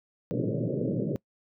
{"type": "band-pass noise", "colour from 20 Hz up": "pink", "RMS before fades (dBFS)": -29, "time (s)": [0.31, 1.16], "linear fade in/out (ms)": 0, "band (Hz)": [110, 580], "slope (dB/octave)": 96, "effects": ["noise-tail reverb RT60 0.1 s tail -23 dB re dry"]}